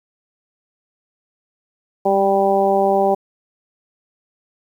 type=harmonic tone with a mistuned harmonic; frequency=196 Hz; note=G3; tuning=in tune; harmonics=1 / 2 / 3 / 4 / 5; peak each=-24 / -18 / -18 / -17 / -28 dBFS; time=2.05-3.15 s; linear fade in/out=10 ms; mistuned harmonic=1; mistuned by=+22 cents; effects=8-bit